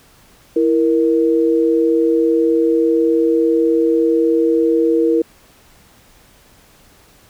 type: tone pair together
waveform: sine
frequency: 330 / 468.3 Hz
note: E4 / A#4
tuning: +2 / +8 cents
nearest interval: tritone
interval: 606 cents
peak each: -14 dBFS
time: 0.56-5.22 s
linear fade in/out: 5 ms
effects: pink hiss -49 dBFS RMS until 7.29 s